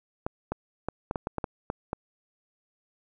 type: clicks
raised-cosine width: 1 ms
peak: -15 dBFS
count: 10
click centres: 0.265 / 0.52 / 0.886 / 1.111 / 1.158 / 1.271 / 1.383 / 1.442 / 1.701 / 1.931 s
effects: none